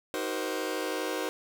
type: chord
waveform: sawtooth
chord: C half-diminished seventh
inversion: first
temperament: just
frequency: 314 / 376.7 / 470.9 / 523.3 Hz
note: Eb4 / Gb4 / Bb4 / C5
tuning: +16 / +31 / +18 / 0 cents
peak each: -32 dBFS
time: 0.14-1.29 s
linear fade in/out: 0 ms
effects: none